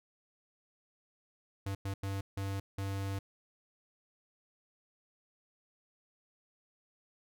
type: tone bursts at uneven times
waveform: square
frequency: 98 Hz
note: G2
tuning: in tune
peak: -35 dBFS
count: 5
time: 1.66-1.75 / 1.85-1.94 / 2.03-2.21 / 2.37-2.6 / 2.78-3.19 s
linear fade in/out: 5 ms
effects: none